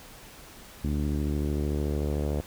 sawtooth tone with low-pass filter sweep, 73.42 Hz, D2, in tune, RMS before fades -28 dBFS, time 0.84-2.41 s, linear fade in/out 0 ms, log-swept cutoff 260 to 560 Hz, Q 2.2, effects pink hiss -48 dBFS RMS until 2.46 s

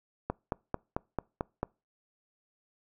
click train, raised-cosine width 1 ms, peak -16 dBFS, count 7, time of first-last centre 0.3-1.63 s, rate 4.51 Hz, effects noise-tail reverb RT60 0.3 s tail -26 dB re dry

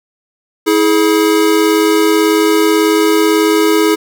square tone pair together, 323.7 / 421.9 Hz, E4 / G#4, -31 / +27 cents, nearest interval perfect fourth, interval 458 cents, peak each -12 dBFS, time 0.66-3.96 s, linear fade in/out 20 ms, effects none

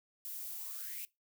violet noise with high-pass filter sweep, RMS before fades -43 dBFS, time 0.25-1.05 s, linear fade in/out 0 ms, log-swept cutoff 340 to 2600 Hz, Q 7.8, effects noise-tail reverb RT60 0.2 s tail -21 dB re dry

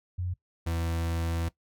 sine / 40% pulse tone pair in turn, 90 / 83.31 Hz, F#2 / E2, -47 / +19 cents, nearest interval minor second, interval 134 cents, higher first, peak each -29 / -27 dBFS, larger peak second, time 0.18-0.34 / 0.66-1.49 s, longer second, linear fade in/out 10 ms, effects noise-tail reverb RT60 0.1 s tail -18 dB re dry

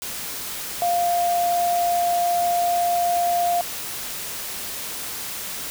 sine tone in noise, 698.5 Hz, F5, in tune, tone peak -18 dBFS, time 0.82-3.61 s, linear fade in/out 0 ms, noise white, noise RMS -31 dBFS, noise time 0.02-5.7 s, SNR +10 dB, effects none

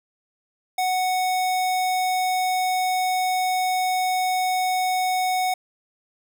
square tone, 740 Hz, F#5, in tune, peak -21 dBFS, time 0.78-5.54 s, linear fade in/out 5 ms, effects none

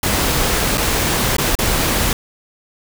pink noise with dropouts, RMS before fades -17 dBFS, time 0.03-2.13 s, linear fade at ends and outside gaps 2 ms, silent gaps 0.774-0.779 / 1.367-1.383 / 1.553-1.588 s, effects none

